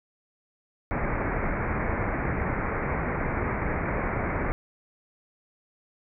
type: low-pass noise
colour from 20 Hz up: pink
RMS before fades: -28 dBFS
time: 0.91-4.52 s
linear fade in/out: 0 ms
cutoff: 2300 Hz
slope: 96 dB/octave
effects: none